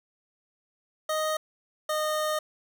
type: tone pair in turn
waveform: 25% pulse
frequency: 622.3 / 614.8 Hz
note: D#5 / D#5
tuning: 0 / -21 cents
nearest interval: unison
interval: 21 cents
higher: first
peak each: -22 dBFS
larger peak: neither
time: 1.09-1.37 / 1.89-2.39 s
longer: second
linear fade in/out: 5 ms
effects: none